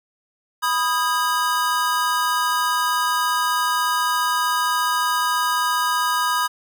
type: chord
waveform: square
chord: G# minor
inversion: first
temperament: equal with one note detuned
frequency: 987.8 / 1244.5 / 1621.4 Hz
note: B5 / D#6 / G#6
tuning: 0 / 0 / -42 cents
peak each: -23 / -23 / -26 dBFS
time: 0.62-6.48 s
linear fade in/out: 20 ms
effects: none